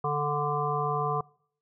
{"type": "harmonic tone", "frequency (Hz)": 146.83, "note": "D3", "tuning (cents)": 0, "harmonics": [1, 3, 5, 7, 8], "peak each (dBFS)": [-32, -32, -32, -32, -32], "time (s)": [0.04, 1.21], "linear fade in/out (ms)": 5, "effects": ["noise-tail reverb RT60 0.6 s tail -25 dB re dry"]}